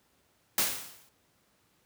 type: noise with exponential decay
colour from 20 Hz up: white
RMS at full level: -24 dBFS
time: 0.58-1.09 s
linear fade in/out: 2 ms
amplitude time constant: 110 ms
effects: pink hiss -69 dBFS RMS until 1.85 s + high-pass 80 Hz 12 dB/octave